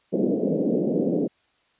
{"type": "band-pass noise", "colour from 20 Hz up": "pink", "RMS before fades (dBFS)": -23, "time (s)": [0.12, 1.28], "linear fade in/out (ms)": 20, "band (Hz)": [170, 550], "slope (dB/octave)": 48, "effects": ["white hiss -65 dBFS RMS until 1.79 s", "resampled to 8000 Hz"]}